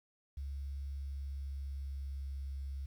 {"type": "tone with pitch glide", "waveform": "sine", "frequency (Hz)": [69.3, 68.27], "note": ["C#2", "C#2"], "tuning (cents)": [0, -26], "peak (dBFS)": -38, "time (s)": [0.37, 2.86], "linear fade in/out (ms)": 5, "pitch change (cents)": -26, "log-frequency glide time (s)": [0.77, 2.54], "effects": ["11-bit"]}